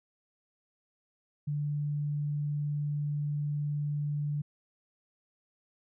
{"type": "tone", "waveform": "sine", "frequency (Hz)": 146.83, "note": "D3", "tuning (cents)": 0, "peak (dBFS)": -29, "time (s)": [1.47, 4.42], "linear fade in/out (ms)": 10, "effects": []}